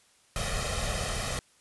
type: noise with comb filter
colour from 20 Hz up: pink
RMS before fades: -31 dBFS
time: 0.36-1.39 s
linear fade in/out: 0 ms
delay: 1.6 ms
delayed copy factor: +0.8
effects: white hiss -63 dBFS RMS until 1.6 s + resampled to 24000 Hz